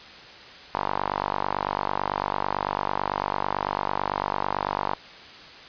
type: tone with band-pass filter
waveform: sawtooth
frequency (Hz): 49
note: G1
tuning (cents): 0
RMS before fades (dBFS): -28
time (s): 0.74-4.95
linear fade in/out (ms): 0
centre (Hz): 960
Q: 3.5
effects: white hiss -44 dBFS RMS until 5.68 s + resampled to 11025 Hz